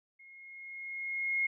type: tone with level ramp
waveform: sine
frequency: 2153 Hz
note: C7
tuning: 49 cents sharp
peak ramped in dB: -53 to -26 dBFS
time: 0.19-1.47 s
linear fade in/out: 10 ms
effects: none